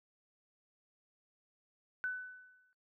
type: tone with exponential decay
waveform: sine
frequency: 1500 Hz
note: F#6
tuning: 23 cents sharp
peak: -32 dBFS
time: 2.04-2.73 s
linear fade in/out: 0 ms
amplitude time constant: 150 ms
effects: noise-tail reverb RT60 0.2 s tail -24 dB re dry